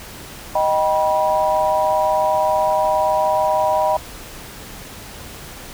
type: chord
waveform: sine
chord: Eb augmented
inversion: none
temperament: just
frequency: 622.3 / 777.8 / 972.3 Hz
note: Eb5 / G5 / B5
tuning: 0 / -14 / -27 cents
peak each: -18 / -20 / -19 dBFS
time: 0.55-3.97 s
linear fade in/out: 5 ms
effects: pink hiss -36 dBFS RMS until 5.73 s